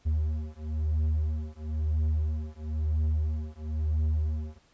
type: beating tone pair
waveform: triangle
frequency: 76.7 / 77.7 Hz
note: D#2 / D#2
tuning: -24 / -2 cents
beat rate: 1 Hz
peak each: -27 dBFS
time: 0.05-4.59 s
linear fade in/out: 20 ms
effects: pink hiss -64 dBFS RMS until 4.73 s + resampled to 16000 Hz